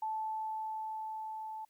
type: tone with level ramp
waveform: sine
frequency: 874 Hz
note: A5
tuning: 12 cents flat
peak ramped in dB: -33 to -40 dBFS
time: 0.02-1.65 s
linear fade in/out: 5 ms
effects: white hiss -75 dBFS RMS until 1.69 s